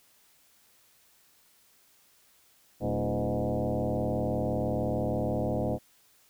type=tone with frequency modulation; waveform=sine; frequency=192.2 Hz; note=G3; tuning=34 cents flat; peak=-26 dBFS; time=2.8-5.79 s; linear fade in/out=50 ms; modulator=106 Hz; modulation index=4.7; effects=white hiss -63 dBFS RMS until 6.29 s